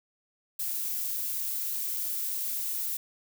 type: noise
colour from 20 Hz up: violet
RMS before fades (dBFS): -32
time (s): 0.59-2.97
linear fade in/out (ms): 5
effects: none